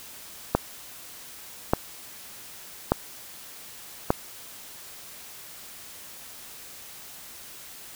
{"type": "click train", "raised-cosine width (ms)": 1, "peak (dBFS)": -4, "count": 4, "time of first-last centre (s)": [0.55, 4.105], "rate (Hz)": 0.844, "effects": ["white hiss -44 dBFS RMS until 7.95 s"]}